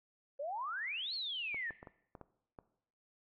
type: exponential two-way sweep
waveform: sine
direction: up then down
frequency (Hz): 536 to 4443 to 1732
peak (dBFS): -37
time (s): 0.39-1.71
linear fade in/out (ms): 10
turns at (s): 1.14
type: clicks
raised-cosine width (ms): 1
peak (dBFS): -35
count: 7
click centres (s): 1.545 / 1.707 / 1.829 / 1.872 / 2.152 / 2.213 / 2.588
effects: noise-tail reverb RT60 0.7 s tail -17 dB re dry + AAC 64 kbps